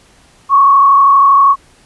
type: tone with frequency modulation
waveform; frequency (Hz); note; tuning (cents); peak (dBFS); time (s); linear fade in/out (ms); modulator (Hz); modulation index
sine; 1108.7; C#6; 0; -4; 0.49-1.56; 50; 32.6; 0.83
effects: pink hiss -47 dBFS RMS until 1.85 s + resampled to 24000 Hz